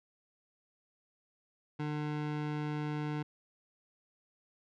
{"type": "tone", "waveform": "25% pulse", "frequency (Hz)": 150, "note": "D3", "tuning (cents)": 37, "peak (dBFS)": -30, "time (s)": [1.79, 3.23], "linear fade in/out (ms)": 10, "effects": ["low-pass 3000 Hz 12 dB/octave"]}